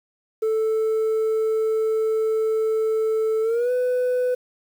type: tone with pitch glide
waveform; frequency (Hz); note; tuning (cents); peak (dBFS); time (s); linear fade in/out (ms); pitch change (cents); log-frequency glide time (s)
sine; 440 to 499.6; A4 to B4; 0 to +20; -16; 0.42-4.35; 10; +220; 3.42-3.71
effects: tanh soft clip ceiling -18 dBFS + 8-bit